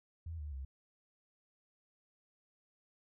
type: tone with pitch steps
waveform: sine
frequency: 82.4 / 74.26 / 66.93 Hz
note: E2 / D2 / C2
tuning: 0 / +20 / +40 cents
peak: -40 dBFS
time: 0.26-0.65 s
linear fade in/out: 5 ms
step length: 130 ms
effects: none